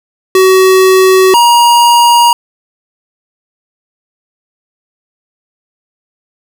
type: tone pair in turn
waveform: square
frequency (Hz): 376.6 / 949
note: F#4 / A#5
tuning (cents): +31 / +31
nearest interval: octave + major third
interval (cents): 1600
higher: second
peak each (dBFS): -4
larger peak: neither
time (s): 0.35-1.34 / 1.34-2.33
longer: neither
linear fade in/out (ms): 2
effects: none